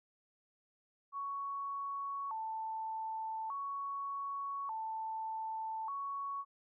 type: tone with vibrato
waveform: sine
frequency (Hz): 993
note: B5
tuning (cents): +9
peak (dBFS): -37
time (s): 1.12-6.45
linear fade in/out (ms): 50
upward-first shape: square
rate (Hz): 0.42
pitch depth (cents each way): 200
effects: none